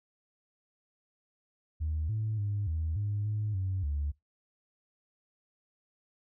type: tone with pitch steps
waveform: sine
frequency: 77.8 / 108.8 / 102.4 / 80.1 / 103.2 / 106 / 94.6 / 72.4 Hz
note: D#2 / A2 / G#2 / E2 / G#2 / G#2 / F#2 / D2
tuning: 0 / -19 / -24 / -49 / -10 / +36 / +39 / -24 cents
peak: -28 dBFS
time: 1.8-4.12 s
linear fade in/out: 20 ms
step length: 290 ms
effects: noise-tail reverb RT60 0.2 s tail -24 dB re dry + tanh soft clip ceiling -25 dBFS